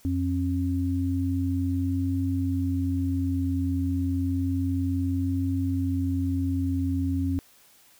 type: tone pair together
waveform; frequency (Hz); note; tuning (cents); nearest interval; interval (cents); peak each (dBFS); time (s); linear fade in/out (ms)
sine; 90 / 269.7; F#2 / C#4; -47 / -47; octave + perfect fifth; 1900; -26; 0.05-7.39; 0
effects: white hiss -57 dBFS RMS until 7.99 s